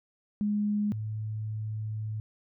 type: tone pair in turn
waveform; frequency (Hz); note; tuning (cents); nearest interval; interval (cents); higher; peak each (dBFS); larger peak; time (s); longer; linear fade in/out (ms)
sine; 207.7 / 108.2; G#3 / A2; 0 / -29; major seventh; 1129; first; -25 / -31; first; 0.41-0.92 / 0.92-2.2; second; 0
effects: none